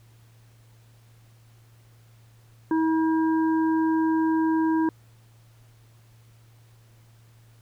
harmonic tone, 320.7 Hz, E4, 48 cents flat, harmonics 1 / 3 / 5, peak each -20 / -29 / -37 dBFS, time 2.71-4.89 s, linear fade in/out 2 ms, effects added 114 Hz sine -52 dBFS peak until 7.61 s + pink hiss -62 dBFS RMS until 7.61 s

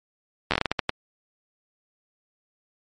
slowing click train, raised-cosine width 0.3 ms, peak -5 dBFS, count 10, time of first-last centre 0.51-0.894 s, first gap 11 ms, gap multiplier 1.32, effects MP3 48 kbps

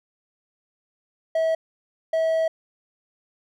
triangle tone bursts at uneven times, 647 Hz, E5, 32 cents flat, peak -17 dBFS, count 2, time 1.35-1.55 / 2.13-2.48 s, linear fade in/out 5 ms, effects none

